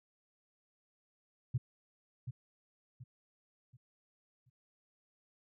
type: tone with echo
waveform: sine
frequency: 124.6 Hz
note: B2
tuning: 16 cents sharp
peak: -28 dBFS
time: 1.54-1.58 s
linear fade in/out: 10 ms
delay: 730 ms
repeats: 4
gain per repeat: -9 dB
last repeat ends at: 4.5 s
effects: tanh soft clip ceiling -24 dBFS